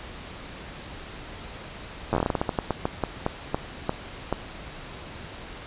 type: slowing click train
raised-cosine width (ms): 1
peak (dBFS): -9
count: 20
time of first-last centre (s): 2.13-4.326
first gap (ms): 9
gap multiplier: 1.24
effects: pink hiss -40 dBFS RMS until 5.66 s + resampled to 8000 Hz

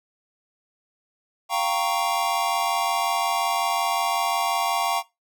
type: chord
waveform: square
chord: G half-diminished seventh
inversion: third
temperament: equal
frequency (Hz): 698.5 / 784 / 932.3 / 1108.7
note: F5 / G5 / Bb5 / Db6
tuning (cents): 0 / 0 / 0 / 0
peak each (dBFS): -28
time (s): 1.49-5.03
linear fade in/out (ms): 50
effects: noise-tail reverb RT60 0.2 s tail -18 dB re dry

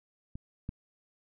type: clicks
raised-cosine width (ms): 5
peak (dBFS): -28 / -23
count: 2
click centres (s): 0.355 / 0.691
effects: none

